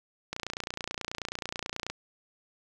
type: click train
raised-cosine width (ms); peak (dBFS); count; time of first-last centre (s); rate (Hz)
0.2; -16; 47; 0.33-1.9; 29.3
effects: none